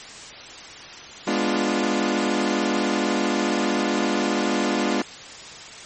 sawtooth chord, G# diminished seventh, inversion none, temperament equal with one note detuned, 206.7 / 246.9 / 293.7 / 349.2 Hz, G#3 / B3 / D4 / F4, -8 / 0 / 0 / 0 cents, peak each -22 dBFS, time 1.27-5.02 s, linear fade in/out 5 ms, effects white hiss -39 dBFS RMS until 5.85 s + MP3 32 kbps

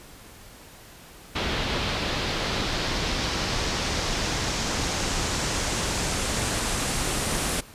pink noise with low-pass filter sweep, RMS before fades -27 dBFS, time 1.35-7.61 s, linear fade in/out 10 ms, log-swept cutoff 3700 to 10000 Hz, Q 1.5, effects pink hiss -47 dBFS RMS until 7.74 s + resampled to 32000 Hz

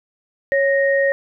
sine tone pair together, 552.1 / 1864.7 Hz, C#5 / A#6, -7 / 0 cents, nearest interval octave + major sixth, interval 2107 cents, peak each -15 / -19 dBFS, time 0.52-1.12 s, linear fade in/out 0 ms, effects none

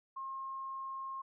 sine tone, 1071 Hz, C6, 40 cents sharp, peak -39 dBFS, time 0.16-1.22 s, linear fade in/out 10 ms, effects none

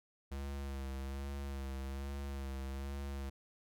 square tone with vibrato, 68.4 Hz, C#2, 23 cents flat, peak -40 dBFS, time 0.31-3.3 s, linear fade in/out 10 ms, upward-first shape sine, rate 1.2 Hz, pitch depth 36 cents each way, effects none

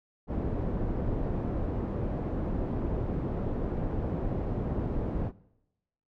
pink low-pass noise, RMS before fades -31 dBFS, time 0.27-5.32 s, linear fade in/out 50 ms, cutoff 510 Hz, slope 12 dB/octave, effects noise-tail reverb RT60 0.9 s tail -21 dB re dry

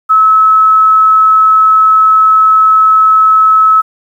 sine tone, 1295 Hz, E6, 31 cents flat, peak -3 dBFS, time 0.09-3.82 s, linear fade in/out 20 ms, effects 7-bit

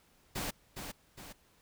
pink noise with echo, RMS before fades -37 dBFS, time 0.35-0.51 s, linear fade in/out 10 ms, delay 410 ms, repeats 2, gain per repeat -6 dB, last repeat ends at 1.33 s, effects pink hiss -67 dBFS RMS until 1.61 s

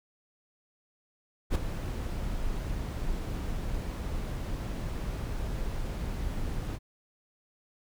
brown noise with ADSR envelope, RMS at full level -22 dBFS, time 1.5-6.79 s, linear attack 54 ms, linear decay 5 ms, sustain -11 dB, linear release 41 ms, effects none

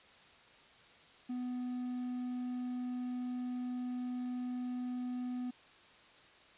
triangle tone, 248.7 Hz, B3, 12 cents sharp, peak -34 dBFS, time 1.29-5.51 s, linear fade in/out 10 ms, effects white hiss -60 dBFS RMS until 6.57 s + resampled to 8000 Hz

